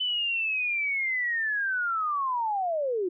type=linear sweep; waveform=sine; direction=down; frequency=3027 to 342 Hz; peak=-25 dBFS; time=0-3.09 s; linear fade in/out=10 ms; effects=none